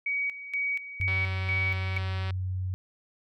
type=tone with tremolo; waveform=sine; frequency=2260 Hz; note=C#7; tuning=33 cents sharp; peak=-26 dBFS; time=0.06-1.98 s; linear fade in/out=5 ms; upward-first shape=square; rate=2.1 Hz; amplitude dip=75%
type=tone; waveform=sine; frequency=92.7 Hz; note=F#2; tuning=4 cents sharp; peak=-28 dBFS; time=1-2.74 s; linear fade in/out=0 ms
type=click train; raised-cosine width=0.3 ms; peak=-23 dBFS; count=234; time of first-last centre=1.08-2.306 s; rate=190 Hz
effects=none